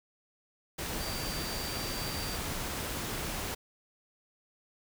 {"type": "tone in noise", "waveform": "sine", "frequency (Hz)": 4671, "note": "D8", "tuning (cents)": -10, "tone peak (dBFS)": -41, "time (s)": [1, 2.37], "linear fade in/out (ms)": 10, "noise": "pink", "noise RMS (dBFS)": -36, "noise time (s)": [0.78, 3.55], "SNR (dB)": -8, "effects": []}